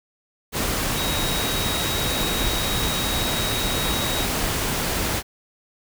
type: tone in noise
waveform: sine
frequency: 3797 Hz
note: A#7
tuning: 31 cents sharp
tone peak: -28 dBFS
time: 0.94-4.28 s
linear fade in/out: 50 ms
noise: pink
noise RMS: -24 dBFS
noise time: 0.52-5.23 s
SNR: -7 dB
effects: none